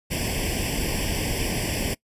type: noise with comb filter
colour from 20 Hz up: pink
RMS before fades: -26 dBFS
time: 0.1-1.95 s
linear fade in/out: 20 ms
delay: 0.38 ms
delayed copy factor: +1
effects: noise-tail reverb RT60 0.1 s tail -23 dB re dry + resampled to 32000 Hz